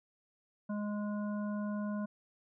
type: harmonic tone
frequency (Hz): 207.7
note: G#3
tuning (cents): 0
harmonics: 1 / 3 / 5 / 7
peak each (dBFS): -34 / -44 / -48 / -51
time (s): 0.69-2.06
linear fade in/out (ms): 10
effects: none